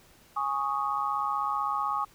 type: chord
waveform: sine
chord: Ab suspended fourth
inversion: none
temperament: equal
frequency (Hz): 830.6 / 1108.7 / 1244.5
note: Ab5 / Db6 / Eb6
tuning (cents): 0 / 0 / 0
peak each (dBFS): -32 / -30 / -31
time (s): 0.36-2.05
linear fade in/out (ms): 10
effects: pink hiss -58 dBFS RMS until 2.14 s